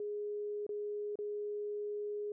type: tone with dropouts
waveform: sine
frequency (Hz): 415.3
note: G#4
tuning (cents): 0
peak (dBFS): -36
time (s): 0-2.32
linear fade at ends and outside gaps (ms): 2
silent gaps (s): 0.666-0.691 / 1.156-1.188
effects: none